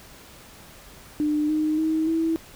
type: tone with pitch steps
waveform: sine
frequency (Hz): 300 / 308.3 / 316.7 / 325.5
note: D4 / D#4 / D#4 / E4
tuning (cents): +37 / -16 / +31 / -22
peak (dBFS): -20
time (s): 1.2-2.36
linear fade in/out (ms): 0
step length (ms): 290
effects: pink hiss -47 dBFS RMS until 2.55 s